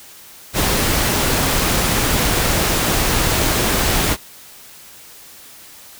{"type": "noise", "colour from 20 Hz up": "pink", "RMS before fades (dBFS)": -17, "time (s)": [0.53, 4.17], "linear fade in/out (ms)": 50, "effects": ["white hiss -41 dBFS RMS until 5.99 s"]}